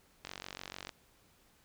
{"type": "click train", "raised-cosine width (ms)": 0.2, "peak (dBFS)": -24, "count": 31, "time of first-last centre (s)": [0.25, 0.892], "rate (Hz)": 46.7, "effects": ["pink hiss -67 dBFS RMS until 1.64 s"]}